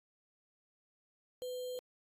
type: tone with sample-and-hold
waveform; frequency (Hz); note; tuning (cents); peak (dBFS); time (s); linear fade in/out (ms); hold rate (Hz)
sine; 501; B4; +25; -38; 1.42-1.79; 0; 3675
effects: AAC 48 kbps